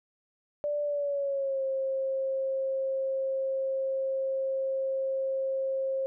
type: tone with pitch glide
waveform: sine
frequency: 586 to 534.3 Hz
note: D5 to C5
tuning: -4 to +36 cents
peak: -27 dBFS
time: 0.64-6.06 s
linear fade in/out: 0 ms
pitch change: -160 cents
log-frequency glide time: 0.83-1.63 s
effects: none

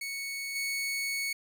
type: tone with level steps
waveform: sawtooth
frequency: 2217 Hz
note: C#7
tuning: in tune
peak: -31 / -27 dBFS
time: 0.01-1.33 s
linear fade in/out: 5 ms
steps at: 0.55 s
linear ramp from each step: 10 ms
effects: none

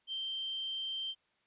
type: tone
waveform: sine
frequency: 3136 Hz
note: G7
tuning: in tune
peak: -35 dBFS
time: 0.07-1.15 s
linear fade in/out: 50 ms
effects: white hiss -74 dBFS RMS until 1.46 s + resampled to 8000 Hz

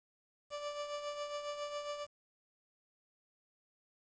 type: tone with tremolo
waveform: 30% pulse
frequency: 585 Hz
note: D5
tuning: 7 cents flat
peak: -34 dBFS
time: 0.5-2.07 s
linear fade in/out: 50 ms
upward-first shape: triangle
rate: 7.3 Hz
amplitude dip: 60%
effects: resampled to 16000 Hz + 10-bit

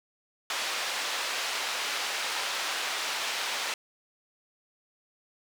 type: band-pass noise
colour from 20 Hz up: white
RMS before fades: -32 dBFS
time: 0.5-3.74 s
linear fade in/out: 2 ms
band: 600 to 4200 Hz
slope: 12 dB/octave
effects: none

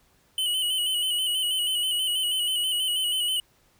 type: tone with vibrato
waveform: square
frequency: 2984 Hz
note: F#7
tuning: 14 cents sharp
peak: -24 dBFS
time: 0.38-3.4 s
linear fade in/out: 2 ms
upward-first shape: square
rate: 6.2 Hz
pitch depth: 41 cents each way
effects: pink hiss -63 dBFS RMS until 3.79 s

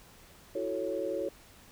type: chord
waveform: sine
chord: F# minor seventh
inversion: third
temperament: equal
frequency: 329.6 / 370 / 440 / 554.4 Hz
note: E4 / F#4 / A4 / C#5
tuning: 0 / 0 / 0 / 0 cents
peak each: -38 / -37 / -37 / -34 dBFS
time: 0.55-1.29 s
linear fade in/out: 5 ms
effects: pink hiss -56 dBFS RMS until 1.71 s

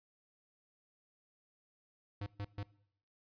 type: tone bursts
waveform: square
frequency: 101.6 Hz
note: G#2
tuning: 38 cents flat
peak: -39 dBFS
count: 3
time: 2.21-2.632 s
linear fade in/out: 5 ms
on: 54 ms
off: 130 ms
effects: noise-tail reverb RT60 0.7 s tail -21 dB re dry + resampled to 11025 Hz

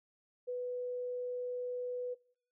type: tone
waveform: sine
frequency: 495 Hz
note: B4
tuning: 4 cents sharp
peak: -35 dBFS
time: 0.47-2.15 s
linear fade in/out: 20 ms
effects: noise-tail reverb RT60 0.6 s tail -23 dB re dry

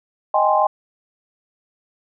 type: chord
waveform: sine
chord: Ab major seventh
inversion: second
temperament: equal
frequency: 622.3 / 784 / 830.6 / 1046.5 Hz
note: Eb5 / G5 / Ab5 / C6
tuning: 0 / 0 / 0 / 0 cents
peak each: -19 dBFS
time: 0.34-0.67 s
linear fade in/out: 5 ms
effects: none

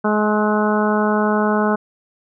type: harmonic tone with a mistuned harmonic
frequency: 211.4 Hz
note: G#3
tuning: 31 cents sharp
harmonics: 1 / 2 / 3 / 4 / 5 / 6 / 7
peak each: -18 / -21 / -23 / -24 / -25 / -26 / -26 dBFS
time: 0.04-1.76 s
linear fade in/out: 10 ms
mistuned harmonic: 6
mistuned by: +16 cents
effects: none

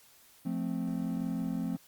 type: chord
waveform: triangle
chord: F major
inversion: none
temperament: equal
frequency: 174.61 / 220 / 261.6 Hz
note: F3 / A3 / C4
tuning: 0 / 0 / 0 cents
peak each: -33 / -34 / -33 dBFS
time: 0.45-1.77 s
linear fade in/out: 10 ms
effects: white hiss -60 dBFS RMS until 1.87 s + Opus 48 kbps

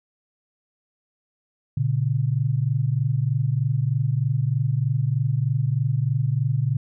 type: tone pair together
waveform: sine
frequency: 117.7 / 140.93 Hz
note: A#2 / C#3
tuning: +17 / +29 cents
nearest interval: minor third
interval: 312 cents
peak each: -22 dBFS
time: 1.77-6.77 s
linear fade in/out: 5 ms
effects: none

